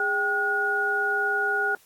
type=tone cluster; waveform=sine; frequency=411.9 / 782 / 1446 Hz; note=G#4 / G5 / F#6; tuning=-14 / -4 / -40 cents; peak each=-30 / -30 / -23 dBFS; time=0-1.75 s; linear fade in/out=2 ms; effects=white hiss -58 dBFS RMS until 1.85 s + AAC 64 kbps